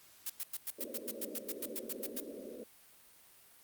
blue noise bursts, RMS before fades -38 dBFS, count 15, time 0.26-2.202 s, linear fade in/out 5 ms, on 38 ms, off 98 ms
white band-pass noise, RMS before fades -46 dBFS, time 0.78-2.64 s, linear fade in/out 10 ms, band 210 to 590 Hz, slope 96 dB/octave
effects white hiss -61 dBFS RMS until 3.63 s + Opus 48 kbps

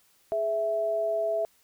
sine tone pair together, 419.1 / 659.3 Hz, G#4 / E5, +16 / 0 cents, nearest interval minor sixth, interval 784 cents, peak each -33 / -25 dBFS, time 0.32-1.45 s, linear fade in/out 0 ms, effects white hiss -64 dBFS RMS until 1.63 s

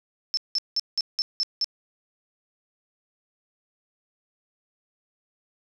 sine tone bursts, 5300 Hz, E8, 9 cents sharp, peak -21 dBFS, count 7, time 0.34-1.644 s, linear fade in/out 0 ms, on 32 ms, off 180 ms, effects none

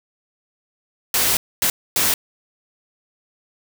white noise bursts at uneven times, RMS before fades -18 dBFS, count 3, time 1.14-1.37 / 1.62-1.7 / 1.96-2.14 s, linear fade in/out 2 ms, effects none

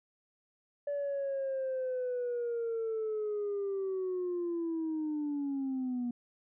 sine linear sweep, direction down, 577 to 239.3 Hz, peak -30 dBFS, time 0.87-6.11 s, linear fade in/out 5 ms, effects tanh soft clip ceiling -29 dBFS

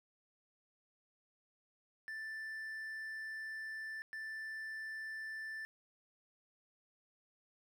triangle tone bursts at uneven times, 1766 Hz, A6, 6 cents sharp, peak -40 dBFS, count 2, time 2.08-4.02 / 4.13-5.65 s, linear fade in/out 0 ms, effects none

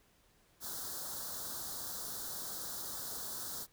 white band-stop noise, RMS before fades -42 dBFS, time 0.6-3.67 s, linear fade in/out 50 ms, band 1600 to 3700 Hz, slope 48 dB/octave, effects pink hiss -69 dBFS RMS until 3.72 s

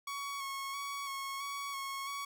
sawtooth tone with vibrato, 1108.7 Hz, C#6, in tune, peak -34 dBFS, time 0.07-2.25 s, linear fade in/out 5 ms, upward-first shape square, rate 1.5 Hz, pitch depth 22 cents each way, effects none

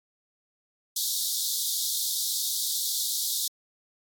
pink high-pass noise, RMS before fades -28 dBFS, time 0.96-3.48 s, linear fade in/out 5 ms, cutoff 3500 Hz, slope 96 dB/octave, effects AAC 64 kbps

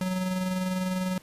square tone with tremolo, 185 Hz, F#3, in tune, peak -26 dBFS, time 0.01-1.18 s, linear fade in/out 2 ms, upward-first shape square, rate 20 Hz, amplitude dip 30%, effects pink hiss -55 dBFS RMS until 1.22 s + resampled to 32000 Hz

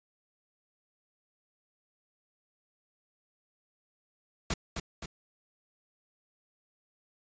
pink noise with echo, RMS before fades -30 dBFS, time 4.5-4.54 s, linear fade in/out 5 ms, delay 260 ms, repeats 2, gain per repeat -5 dB, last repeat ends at 5.06 s, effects resampled to 16000 Hz

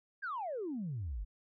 sine exponential sweep, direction down, 1672 to 43.65 Hz, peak -35 dBFS, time 0.22-1.25 s, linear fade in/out 20 ms, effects tanh soft clip ceiling -32 dBFS

